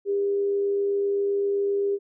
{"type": "tone with amplitude modulation", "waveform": "sine", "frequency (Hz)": 401, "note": "G4", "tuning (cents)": 39, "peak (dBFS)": -20, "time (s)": [0.05, 1.99], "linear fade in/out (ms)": 50, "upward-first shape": "sine", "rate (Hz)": 87.7, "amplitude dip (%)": 25, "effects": []}